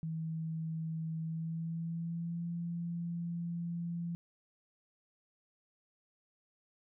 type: tone with pitch glide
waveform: sine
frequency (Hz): 161.1 to 170.58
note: E3 to F3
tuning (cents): -39 to -40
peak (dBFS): -35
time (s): 0.03-4.15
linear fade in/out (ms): 0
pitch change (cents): +99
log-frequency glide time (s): 1.21-2.46
effects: none